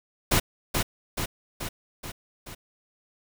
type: noise with echo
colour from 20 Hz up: pink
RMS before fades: -21 dBFS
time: 0.31-0.4 s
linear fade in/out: 10 ms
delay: 430 ms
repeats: 5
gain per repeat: -4 dB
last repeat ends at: 2.55 s
effects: none